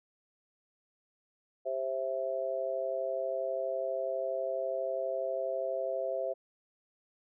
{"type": "harmonic tone", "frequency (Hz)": 132.2, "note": "C3", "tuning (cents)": 18, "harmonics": [3, 4, 5], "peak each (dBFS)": [-40, -34, -34], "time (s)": [1.65, 6.34], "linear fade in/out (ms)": 20, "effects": []}